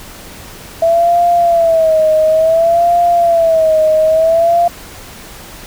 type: tone with vibrato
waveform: sine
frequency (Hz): 659.3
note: E5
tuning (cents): 0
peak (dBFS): -7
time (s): 0.82-4.68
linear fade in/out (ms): 5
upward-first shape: sine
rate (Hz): 0.57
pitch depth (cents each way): 93
effects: pink hiss -33 dBFS RMS until 5.66 s